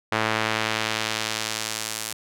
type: tone with band-pass filter sweep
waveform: sawtooth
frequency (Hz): 110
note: A2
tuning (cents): 0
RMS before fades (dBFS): -27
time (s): 0.12-2.13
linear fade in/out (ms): 5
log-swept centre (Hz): 1600 to 9500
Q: 0.75
effects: none